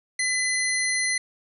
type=tone cluster; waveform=sine; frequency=2014 / 4172 / 6060 / 9700 Hz; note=B6 / C8 / F#8 / D#9; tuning=+33 / -6 / +40 / -45 cents; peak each=-24 / -31 / -31 / -29 dBFS; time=0.19-1.18 s; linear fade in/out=5 ms; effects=none